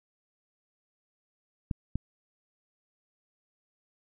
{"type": "clicks", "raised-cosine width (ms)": 5, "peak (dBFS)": -17, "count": 2, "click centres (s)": [1.712, 1.956], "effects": []}